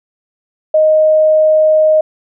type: tone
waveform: sine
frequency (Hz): 622.3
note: D#5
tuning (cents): 0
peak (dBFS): -6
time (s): 0.74-2.01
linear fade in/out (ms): 5
effects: none